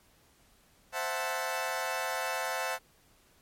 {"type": "chord", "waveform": "20% pulse", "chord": "F# half-diminished seventh", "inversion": "second", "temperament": "equal", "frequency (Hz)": [523.3, 659.3, 740, 880], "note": ["C5", "E5", "F#5", "A5"], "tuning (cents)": [0, 0, 0, 0], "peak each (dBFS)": -32, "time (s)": [0.92, 2.79], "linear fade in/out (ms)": 50, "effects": ["pink hiss -64 dBFS RMS until 3.41 s", "MP3 64 kbps"]}